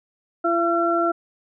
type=harmonic tone; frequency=339.1 Hz; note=E4; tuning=49 cents sharp; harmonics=1 / 2 / 4; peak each=-22 / -22 / -22 dBFS; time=0.44-1.12 s; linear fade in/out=10 ms; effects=none